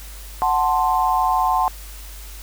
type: chord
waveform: sine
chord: F# diminished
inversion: none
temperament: equal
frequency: 740 / 880 / 1046.5 Hz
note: F#5 / A5 / C6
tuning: 0 / 0 / 0 cents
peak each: -20 dBFS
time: 0.42-1.68 s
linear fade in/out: 0 ms
effects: added 50 Hz sine -35 dBFS peak until 2.42 s + white hiss -41 dBFS RMS until 2.42 s